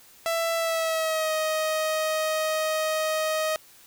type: tone with pitch glide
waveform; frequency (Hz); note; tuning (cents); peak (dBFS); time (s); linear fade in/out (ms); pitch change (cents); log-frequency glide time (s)
sawtooth; 664 to 627.1; E5 to D#5; +12 to +13; -20; 0.26-3.56; 0; -99; 0.56-1.32
effects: white hiss -53 dBFS RMS until 3.86 s